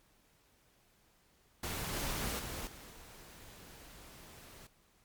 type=noise with level steps; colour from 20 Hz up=pink; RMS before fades=-39 / -37 / -42 / -52 / -54 dBFS; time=1.63-4.67 s; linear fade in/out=5 ms; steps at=1.93 / 2.39 / 2.67 / 2.91 s; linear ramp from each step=2 ms; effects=pink hiss -69 dBFS RMS until 5.04 s + MP3 96 kbps